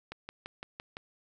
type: click train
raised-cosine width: 0.3 ms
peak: -24 dBFS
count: 6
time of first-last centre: 0.12-0.969 s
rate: 5.89 Hz
effects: none